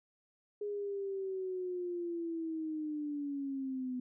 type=linear sweep; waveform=sine; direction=down; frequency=415.3 to 249.3 Hz; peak=-35 dBFS; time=0.61-4 s; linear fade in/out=5 ms; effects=none